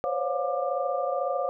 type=tone cluster; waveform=sine; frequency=514 / 548 / 570 / 710 / 1189 Hz; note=C5 / C#5 / C#5 / F5 / D6; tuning=-31 / -20 / +48 / +28 / +21 cents; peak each=-32 / -30 / -34 / -30 / -34 dBFS; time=0.04-1.49 s; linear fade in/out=0 ms; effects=none